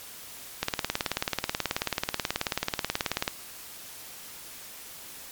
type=click train; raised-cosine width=0.2 ms; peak=-8 dBFS; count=50; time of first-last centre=0.63-3.279 s; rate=18.5 Hz; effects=white hiss -44 dBFS RMS until 5.31 s + MP3 96 kbps